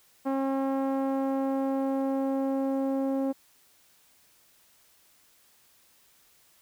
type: tone with low-pass filter sweep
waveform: sawtooth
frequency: 270 Hz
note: C#4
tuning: 45 cents flat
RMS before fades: -28 dBFS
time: 0.25-3.33 s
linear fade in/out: 20 ms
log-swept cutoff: 970 to 580 Hz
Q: 1.2
effects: white hiss -62 dBFS RMS until 6.61 s